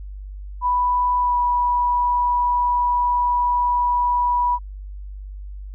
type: tone with pitch glide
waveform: sine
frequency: 987.8 to 977 Hz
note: B5 to B5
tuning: 0 to -19 cents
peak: -16 dBFS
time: 0.61-4.59 s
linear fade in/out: 50 ms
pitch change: -19 cents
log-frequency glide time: 1.19-1.37 s
effects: added 49 Hz sine -31 dBFS peak until 5.74 s